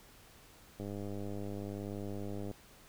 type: click train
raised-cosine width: 2 ms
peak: -29 dBFS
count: 174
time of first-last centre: 0.8-2.513 s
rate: 101 Hz
effects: pink hiss -59 dBFS RMS until 2.88 s